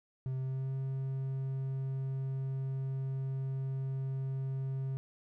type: tone with pitch glide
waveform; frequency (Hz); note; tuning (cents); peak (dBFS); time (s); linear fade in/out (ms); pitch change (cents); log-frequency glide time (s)
triangle; 130.81 to 133.79; C3 to C3; 0 to +39; -31; 0.26-4.97; 0; +39; 0.36-0.74
effects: none